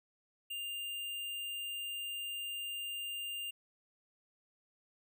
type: tone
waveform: square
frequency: 2800 Hz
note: F7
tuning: 4 cents sharp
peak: -39 dBFS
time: 0.5-3.51 s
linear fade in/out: 10 ms
effects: none